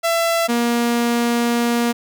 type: tone pair in turn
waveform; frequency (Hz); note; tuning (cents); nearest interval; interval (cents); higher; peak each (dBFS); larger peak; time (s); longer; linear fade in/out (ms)
sawtooth; 670 / 236.9; E5 / A#3; +28 / +28; octave + tritone; 1800; first; -12; neither; 0.03-0.48 / 0.48-1.93; second; 20
effects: none